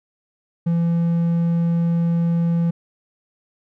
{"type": "tone", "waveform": "triangle", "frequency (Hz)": 168.9, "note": "E3", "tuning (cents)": 42, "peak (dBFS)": -14, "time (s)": [0.66, 2.71], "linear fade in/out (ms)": 10, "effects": []}